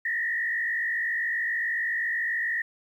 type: tone with frequency modulation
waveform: sine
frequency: 1864.7 Hz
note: A#6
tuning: in tune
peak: -25 dBFS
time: 0.05-2.62 s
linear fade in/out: 5 ms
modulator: 53.7 Hz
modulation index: 1.5
effects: 10-bit